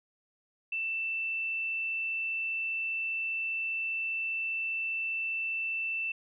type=tone; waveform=sine; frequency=2665 Hz; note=E7; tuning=18 cents sharp; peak=-30 dBFS; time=0.72-6.12 s; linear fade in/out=5 ms; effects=none